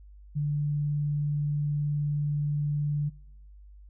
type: tone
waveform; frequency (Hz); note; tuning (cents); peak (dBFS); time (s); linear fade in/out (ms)
sine; 146.83; D3; 0; -25; 0.35-3.1; 20
effects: noise-tail reverb RT60 0.8 s tail -24 dB re dry + added 50 Hz sine -47 dBFS peak until 3.89 s